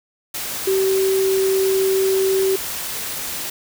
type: tone in noise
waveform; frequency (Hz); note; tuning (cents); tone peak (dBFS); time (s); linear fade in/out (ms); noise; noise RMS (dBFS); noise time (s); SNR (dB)
sine; 383.6; G4; -37; -15; 0.67-2.56; 5; white; -27; 0.34-3.5; +9
effects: none